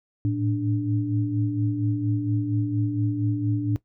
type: tone cluster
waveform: sine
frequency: 107.8 / 112.1 / 293 Hz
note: A2 / A2 / D4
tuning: -35 / +33 / -4 cents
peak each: -30 / -25 / -25 dBFS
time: 0.25-3.76 s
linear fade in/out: 0 ms
effects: noise-tail reverb RT60 0.1 s tail -17 dB re dry